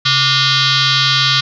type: tone with frequency modulation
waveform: sine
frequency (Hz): 133.7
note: C3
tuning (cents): +38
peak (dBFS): -10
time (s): 0.05-1.41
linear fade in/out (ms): 10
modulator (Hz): 653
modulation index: 7
effects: none